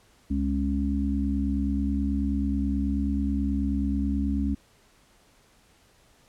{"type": "harmonic tone", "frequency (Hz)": 69.3, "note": "C#2", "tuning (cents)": 0, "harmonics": [1, 3, 4], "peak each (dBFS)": [-27, -28, -28], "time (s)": [0.3, 4.55], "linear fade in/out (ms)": 10, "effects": ["pink hiss -60 dBFS RMS until 6.28 s", "low-pass 11000 Hz 12 dB/octave"]}